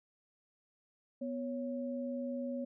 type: tone pair together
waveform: sine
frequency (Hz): 246.9 / 554.3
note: B3 / C#5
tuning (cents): 0 / 0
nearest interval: octave + major second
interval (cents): 1400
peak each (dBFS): -37 / -40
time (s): 1.21-2.65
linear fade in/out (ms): 10
effects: none